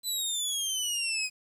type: exponential sweep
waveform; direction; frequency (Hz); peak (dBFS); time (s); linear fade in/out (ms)
20% pulse; down; 4041 to 2489; -23; 0.03-1.3; 50
effects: resampled to 32000 Hz + 10-bit